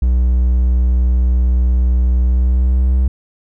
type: tone with pitch glide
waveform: triangle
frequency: 61.74 to 63.99 Hz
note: B1 to C2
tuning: 0 to -38 cents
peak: -8 dBFS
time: 0.02-3.08 s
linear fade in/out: 5 ms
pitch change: +62 cents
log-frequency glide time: 2.25-2.95 s
effects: none